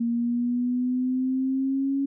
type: exponential sweep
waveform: sine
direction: up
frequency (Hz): 232.7 to 277.2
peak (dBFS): -22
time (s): 0-2.06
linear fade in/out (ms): 10
effects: none